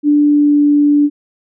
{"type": "tone with pitch glide", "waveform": "sine", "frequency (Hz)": [293.7, 291.7], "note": ["D4", "D4"], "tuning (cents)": [0, -12], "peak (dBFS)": -7, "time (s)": [0.03, 1.1], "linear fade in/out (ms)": 50, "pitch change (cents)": -12, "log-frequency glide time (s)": [0.23, 0.61], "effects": []}